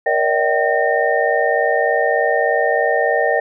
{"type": "tone cluster", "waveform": "sine", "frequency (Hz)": [468.7, 572, 632, 771, 1829], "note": ["A#4", "D5", "D#5", "G5", "A#6"], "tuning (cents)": [9, -46, 27, -29, -33], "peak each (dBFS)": -20, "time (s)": [0.06, 3.4], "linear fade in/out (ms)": 5, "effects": []}